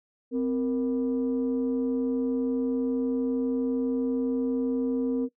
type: tone pair together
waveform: sine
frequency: 258.9 / 466.2 Hz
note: C4 / A#4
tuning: -18 / 0 cents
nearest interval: minor seventh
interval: 1018 cents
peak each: -24 / -28 dBFS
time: 0.31-5.29 s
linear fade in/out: 50 ms
effects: noise-tail reverb RT60 0.1 s tail -19 dB re dry + tanh soft clip ceiling -19 dBFS